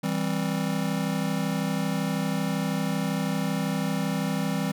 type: chord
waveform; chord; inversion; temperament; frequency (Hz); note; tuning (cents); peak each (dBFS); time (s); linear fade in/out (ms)
square; C major; first; just; 163.52 / 196.22 / 261.6; E3 / G3 / C4; -14 / +2 / 0; -30 / -29 / -32; 0.03-4.72; 10
effects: none